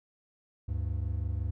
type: tone pair together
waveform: triangle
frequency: 73.42 / 99.14 Hz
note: D2 / G2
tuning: 0 / +20 cents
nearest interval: perfect fourth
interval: 520 cents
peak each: -30 / -31 dBFS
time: 0.68-1.51 s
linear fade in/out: 10 ms
effects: none